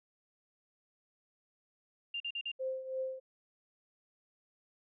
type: tone bursts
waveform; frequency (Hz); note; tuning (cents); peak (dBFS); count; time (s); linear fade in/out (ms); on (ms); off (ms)
sine; 2794; F7; 0; -35; 4; 2.14-2.517; 5; 62; 43
type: tone with tremolo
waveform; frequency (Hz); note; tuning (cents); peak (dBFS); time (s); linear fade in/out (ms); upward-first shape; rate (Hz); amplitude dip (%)
sine; 523; C5; -1; -32; 2.59-3.2; 20; triangle; 3; 75
effects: none